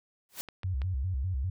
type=noise with exponential growth; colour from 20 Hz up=white; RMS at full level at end=-33 dBFS; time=0.29-0.41 s; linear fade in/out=0 ms; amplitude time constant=25 ms
type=clicks; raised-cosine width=0.3 ms; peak=-27 dBFS; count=3; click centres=0.487 / 0.633 / 0.818 s
type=tone with vibrato; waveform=sine; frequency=78.1 Hz; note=D#2; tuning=7 cents sharp; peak=-28 dBFS; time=0.64-1.5 s; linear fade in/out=5 ms; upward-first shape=square; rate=5 Hz; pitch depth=300 cents each way
effects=none